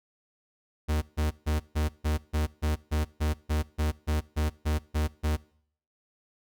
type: tone bursts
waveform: 45% pulse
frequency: 76.4 Hz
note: D#2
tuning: 31 cents flat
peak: -24 dBFS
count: 16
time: 0.88-5.37 s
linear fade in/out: 20 ms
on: 140 ms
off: 150 ms
effects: noise-tail reverb RT60 0.6 s tail -22 dB re dry